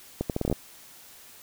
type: accelerating click train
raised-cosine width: 2 ms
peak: -13 dBFS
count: 9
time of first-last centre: 0.21-0.527 s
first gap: 88 ms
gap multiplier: 0.75
effects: white hiss -50 dBFS RMS until 1.42 s